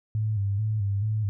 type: tone with vibrato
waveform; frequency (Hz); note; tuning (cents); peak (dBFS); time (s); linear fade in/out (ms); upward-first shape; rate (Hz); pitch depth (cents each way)
sine; 103.83; G#2; 0; -23; 0.15-1.29; 0; square; 2.3; 70
effects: none